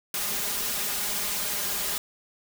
white noise with comb filter, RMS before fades -29 dBFS, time 0.14-1.98 s, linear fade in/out 2 ms, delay 4.9 ms, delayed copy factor +0.95, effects none

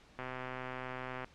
click train, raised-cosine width 0.5 ms, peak -26 dBFS, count 136, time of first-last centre 0.19-1.245 s, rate 128 Hz, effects pink hiss -61 dBFS RMS until 1.34 s + low-pass 5000 Hz 12 dB/octave

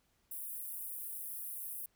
pink high-pass noise, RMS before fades -43 dBFS, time 0.31-1.86 s, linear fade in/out 5 ms, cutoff 10000 Hz, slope 48 dB/octave, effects pink hiss -75 dBFS RMS until 1.95 s

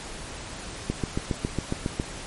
click train, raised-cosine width 3 ms, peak -12 dBFS, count 9, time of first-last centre 0.9-1.999 s, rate 7.28 Hz, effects pink hiss -38 dBFS RMS until 2.26 s + MP3 48 kbps

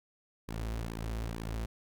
sawtooth tone with flanger, 56 Hz, A1, 31 cents sharp, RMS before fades -37 dBFS, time 0.48-1.66 s, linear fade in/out 10 ms, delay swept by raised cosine 1.4 to 7 ms, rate 2.2 Hz, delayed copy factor -0.75, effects none

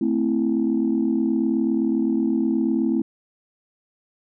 sine chord, A minor, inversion none, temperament equal with one note detuned, 222.4 / 261.6 / 329.6 Hz, A3 / C4 / E4, +19 / 0 / 0 cents, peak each -22 dBFS, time 0.01-3.02 s, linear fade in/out 5 ms, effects tanh soft clip ceiling -11 dBFS

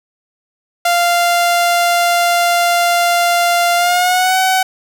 sawtooth tone with pitch glide, 695 to 753.5 Hz, F5 to F#5, -9 to +31 cents, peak -7 dBFS, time 0.85-4.63 s, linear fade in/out 5 ms, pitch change +140 cents, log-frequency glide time 3.76-4.38 s, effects none

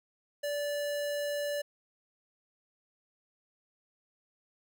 square tone, 581 Hz, D5, 19 cents flat, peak -32 dBFS, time 0.43-1.62 s, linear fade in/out 10 ms, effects none

